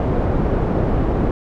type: low-pass noise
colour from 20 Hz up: pink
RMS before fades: -18 dBFS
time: 0-1.31 s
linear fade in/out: 2 ms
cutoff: 670 Hz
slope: 12 dB/octave
effects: none